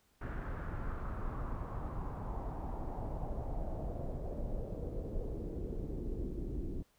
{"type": "noise with low-pass filter sweep", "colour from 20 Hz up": "brown", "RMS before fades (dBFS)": -39, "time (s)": [0.21, 6.83], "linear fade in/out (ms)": 5, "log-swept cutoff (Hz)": [1600, 320], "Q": 2.8, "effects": ["pink hiss -72 dBFS RMS until 6.98 s"]}